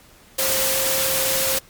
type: tone in noise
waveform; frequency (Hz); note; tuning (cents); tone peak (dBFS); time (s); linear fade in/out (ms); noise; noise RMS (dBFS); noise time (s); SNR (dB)
sine; 531; C5; +25; -26; 0.38-1.59; 10; white; -21; 0.38-1.59; -8
effects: pink hiss -50 dBFS RMS until 1.69 s + MP3 96 kbps